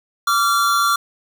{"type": "tone pair together", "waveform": "square", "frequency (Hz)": [1157, 1377.2], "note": ["D6", "F6"], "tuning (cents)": [-26, -25], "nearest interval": "minor third", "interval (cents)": 301, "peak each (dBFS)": -18, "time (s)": [0.27, 0.96], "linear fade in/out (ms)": 5, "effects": []}